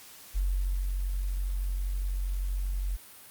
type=tone with ADSR envelope; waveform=sine; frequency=46.25 Hz; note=F#1; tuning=in tune; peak=-24 dBFS; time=0.34-2.97 s; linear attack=29 ms; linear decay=570 ms; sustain=-3 dB; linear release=19 ms; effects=white hiss -50 dBFS RMS until 3.3 s + Opus 48 kbps